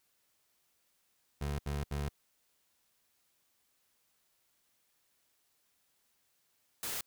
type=tone bursts; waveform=25% pulse; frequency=72 Hz; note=D2; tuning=34 cents flat; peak=-30 dBFS; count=3; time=1.41-2.09 s; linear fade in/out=5 ms; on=180 ms; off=70 ms
type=noise; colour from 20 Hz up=white; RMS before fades=-38 dBFS; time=6.83-7.01 s; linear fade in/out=2 ms
effects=white hiss -75 dBFS RMS until 7.06 s